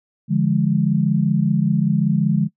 sine chord, D diminished, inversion none, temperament equal with one note detuned, 146.83 / 172.01 / 207.7 Hz, D3 / F3 / Ab3, 0 / -26 / 0 cents, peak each -19 dBFS, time 0.28-2.49 s, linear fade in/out 50 ms, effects noise-tail reverb RT60 0.1 s tail -21 dB re dry

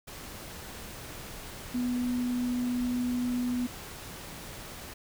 sine tone in noise, 246.3 Hz, B3, 5 cents flat, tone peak -27 dBFS, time 1.74-3.67 s, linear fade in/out 10 ms, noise pink, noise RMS -43 dBFS, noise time 0.07-4.94 s, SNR +13 dB, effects none

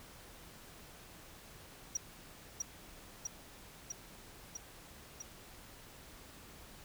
triangle tone with echo, 5790 Hz, F#8, 38 cents flat, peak -30 dBFS, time 1.95-1.97 s, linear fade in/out 5 ms, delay 650 ms, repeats 5, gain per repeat -2 dB, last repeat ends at 5.22 s, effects pink hiss -55 dBFS RMS until 6.84 s

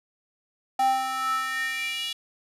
square tone with high-pass filter sweep, 261.6 Hz, C4, in tune, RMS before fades -27 dBFS, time 0.79-2.13 s, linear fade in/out 5 ms, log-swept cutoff 720 to 3200 Hz, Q 5.9, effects resampled to 32000 Hz

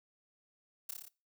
blue noise with echo, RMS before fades -39 dBFS, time 0.89-0.91 s, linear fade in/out 5 ms, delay 29 ms, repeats 6, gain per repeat -2 dB, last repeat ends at 1.084 s, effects noise-tail reverb RT60 0.3 s tail -22 dB re dry

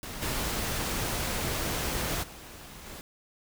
pink noise with level steps, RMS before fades -39 / -31 / -46 / -43 dBFS, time 0.03-3.01 s, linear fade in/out 0 ms, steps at 0.21 / 2.22 / 2.85 s, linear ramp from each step 20 ms, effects none

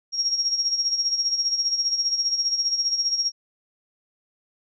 sine tone with tremolo, 5588 Hz, F8, in tune, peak -18 dBFS, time 0.12-3.32 s, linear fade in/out 50 ms, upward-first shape sine, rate 15 Hz, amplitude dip 65%, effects none

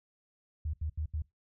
sine tone bursts, 76.9 Hz, D#2, 20 cents flat, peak -31 dBFS, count 4, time 0.65-1.221 s, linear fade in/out 5 ms, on 85 ms, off 77 ms, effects noise-tail reverb RT60 0.2 s tail -22 dB re dry

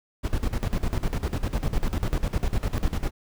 brown noise with tremolo, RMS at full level -23 dBFS, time 0.23-3.11 s, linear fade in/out 20 ms, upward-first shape square, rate 10 Hz, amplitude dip 80%, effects none

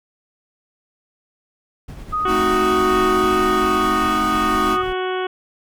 brown noise with tremolo, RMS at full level -31 dBFS, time 1.88-4.93 s, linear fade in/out 5 ms, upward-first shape sine, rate 9.8 Hz, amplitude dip 35%
sine tone with pitch glide, 1244.5 to 1233.8 Hz, D#6 to D#6, 0 to -15 cents, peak -18 dBFS, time 2.12-4.83 s, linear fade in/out 20 ms, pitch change -15 cents, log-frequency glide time 3.07-4.72 s
harmonic tone, 370.4 Hz, F#4, 2 cents sharp, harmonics 1 / 2 / 3 / 4 / 5 / 6 / 7 / 8 / 9, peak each -22 / -28 / -29 / -30 / -38 / -37 / -41 / -36 / -38 dBFS, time 2.25-5.27 s, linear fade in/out 5 ms
square chord, A diminished seventh, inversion none, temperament equal with one note detuned, 217.6 / 261.6 / 311.1 / 370 Hz, A3 / C4 / Eb4 / Gb4, -19 / 0 / 0 / 0 cents, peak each -27 / -30 / -25 / -26 dBFS, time 2.26-4.78 s, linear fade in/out 50 ms
effects none

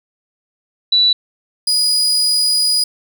sine / 35% pulse tone pair in turn, 3951 / 4929 Hz, B7 / D#8, 0 / -17 cents, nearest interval major third, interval 383 cents, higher second, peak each -9 / -11 dBFS, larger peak first, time 0.92-1.13 / 1.67-2.84 s, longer second, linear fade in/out 5 ms, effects none

